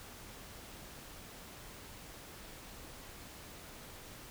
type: silence
effects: pink hiss -51 dBFS RMS until 4.3 s